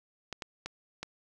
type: clicks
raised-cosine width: 0.2 ms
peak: -20 dBFS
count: 4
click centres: 0.327 / 0.422 / 0.66 / 1.03 s
effects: none